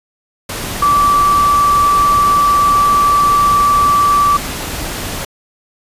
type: tone in noise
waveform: sine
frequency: 1160 Hz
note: D6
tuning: 22 cents flat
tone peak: -8 dBFS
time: 0.82-4.37 s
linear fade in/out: 5 ms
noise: pink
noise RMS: -22 dBFS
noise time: 0.49-5.25 s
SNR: +11 dB
effects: resampled to 32000 Hz